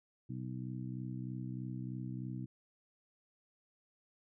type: harmonic tone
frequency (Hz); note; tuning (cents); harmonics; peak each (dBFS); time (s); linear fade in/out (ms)
63.2; B1; +41; 2 / 3 / 4 / 5; -41 / -45 / -47 / -49; 0.29-2.46; 10
effects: none